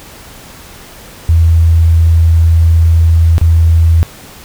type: tone with dropouts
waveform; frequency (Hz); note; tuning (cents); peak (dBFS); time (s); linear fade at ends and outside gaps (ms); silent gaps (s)
sine; 82.41; E2; 0; -4; 1.29-4.03; 0; 3.381-3.414
effects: pink hiss -34 dBFS RMS until 4.44 s